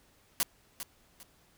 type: noise with echo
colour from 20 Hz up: white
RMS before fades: -28 dBFS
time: 0.4-0.43 s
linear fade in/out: 0 ms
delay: 400 ms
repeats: 2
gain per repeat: -11 dB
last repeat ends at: 1.23 s
effects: pink hiss -65 dBFS RMS until 1.57 s